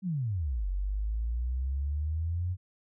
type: exponential two-way sweep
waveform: sine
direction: down then up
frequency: 199.5 to 45.66 to 92.7 Hz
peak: -28 dBFS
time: 0.02-2.57 s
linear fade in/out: 50 ms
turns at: 0.68 s
effects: none